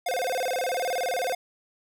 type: tone with vibrato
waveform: square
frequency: 606 Hz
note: D#5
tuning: 46 cents flat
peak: -26 dBFS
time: 0.06-1.35 s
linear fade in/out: 5 ms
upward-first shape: square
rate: 19 Hz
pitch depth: 280 cents each way
effects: none